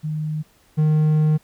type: tone pair in turn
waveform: sine / triangle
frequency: 154 / 154 Hz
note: D#3 / D#3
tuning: -17 / -17 cents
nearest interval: unison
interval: 0 cents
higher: neither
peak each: -22 / -12 dBFS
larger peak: second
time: 0.03-0.43 / 0.77-1.38 s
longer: second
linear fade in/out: 20 ms
effects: pink hiss -57 dBFS RMS until 1.43 s